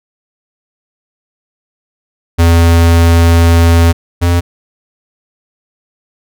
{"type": "tone pair in turn", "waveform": "square", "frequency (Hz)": [84.1, 86.61], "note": ["E2", "F2"], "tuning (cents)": [35, -14], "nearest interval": "minor second", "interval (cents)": 51, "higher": "second", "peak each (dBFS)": [-5, -8], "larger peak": "first", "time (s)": [[2.38, 3.93], [4.21, 4.41]], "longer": "first", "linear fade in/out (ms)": 20, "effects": []}